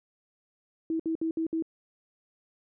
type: tone bursts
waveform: sine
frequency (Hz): 324.4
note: E4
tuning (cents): -28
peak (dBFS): -26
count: 5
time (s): 0.9-1.624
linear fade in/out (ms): 2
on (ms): 96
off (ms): 61
effects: none